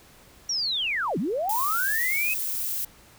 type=linear two-way sweep; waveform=sine; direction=down then up; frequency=5770 to 150.3 to 2591 Hz; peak=-24 dBFS; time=0.49-2.34 s; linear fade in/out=5 ms; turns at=1.18 s
type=noise; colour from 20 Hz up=violet; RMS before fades=-29 dBFS; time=1.49-2.85 s; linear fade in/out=5 ms
effects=pink hiss -53 dBFS RMS until 3.18 s